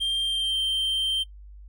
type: tone with pitch glide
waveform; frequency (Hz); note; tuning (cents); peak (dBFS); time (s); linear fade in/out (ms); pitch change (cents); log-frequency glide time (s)
triangle; 3180 to 3138; G7 to G7; +24 to +1; -21; 0-1.24; 20; -23; 0.21-0.59
effects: noise-tail reverb RT60 0.1 s tail -20 dB re dry + added 50 Hz sine -42 dBFS peak until 1.68 s